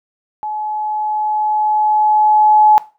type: tone with level ramp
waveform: sine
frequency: 852 Hz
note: G#5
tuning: 44 cents sharp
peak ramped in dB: -20 to -5 dBFS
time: 0.43-2.78 s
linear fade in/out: 0 ms
effects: noise-tail reverb RT60 0.3 s tail -17 dB re dry